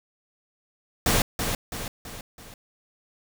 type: noise with echo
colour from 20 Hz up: pink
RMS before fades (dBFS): -21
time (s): 1.06-1.22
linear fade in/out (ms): 2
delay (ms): 330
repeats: 4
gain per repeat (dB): -6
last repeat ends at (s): 2.54
effects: none